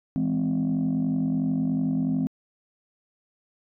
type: chord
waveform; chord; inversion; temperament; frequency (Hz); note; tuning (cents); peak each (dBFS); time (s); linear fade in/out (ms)
sine; E augmented; none; equal with one note detuned; 164.81 / 207.7 / 258.5; E3 / G#3 / B#3; 0 / 0 / -21; -26 / -27 / -23; 0.16-2.27; 0
effects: tanh soft clip ceiling -18 dBFS